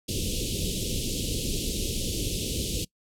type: band-stop noise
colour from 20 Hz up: pink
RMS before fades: -29 dBFS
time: 0.08-2.85 s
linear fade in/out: 10 ms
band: 500 to 2800 Hz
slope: 48 dB/octave
effects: noise-tail reverb RT60 0.1 s tail -23 dB re dry + low-pass 12000 Hz 12 dB/octave